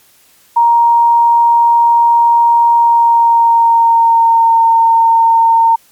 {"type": "tone with pitch glide", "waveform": "sine", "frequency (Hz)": [937, 913.5], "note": ["A#5", "A#5"], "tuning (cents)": [9, -35], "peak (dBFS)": -5, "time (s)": [0.56, 5.76], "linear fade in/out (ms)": 10, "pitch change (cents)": -44, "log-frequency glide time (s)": [2.74, 4.62], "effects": ["white hiss -48 dBFS RMS until 5.91 s", "MP3 96 kbps"]}